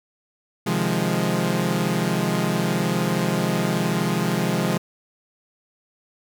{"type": "chord", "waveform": "sawtooth", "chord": "F minor seventh", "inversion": "second", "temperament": "equal", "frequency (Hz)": [130.81, 155.56, 174.61, 207.7], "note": ["C3", "Eb3", "F3", "Ab3"], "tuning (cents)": [0, 0, 0, 0], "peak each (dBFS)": [-24, -24, -20, -21], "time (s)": [0.66, 4.78], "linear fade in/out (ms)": 10, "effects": []}